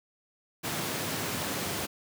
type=high-pass noise; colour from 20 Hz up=pink; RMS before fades=-33 dBFS; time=0.63-1.87 s; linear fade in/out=20 ms; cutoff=100 Hz; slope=24 dB/octave; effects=none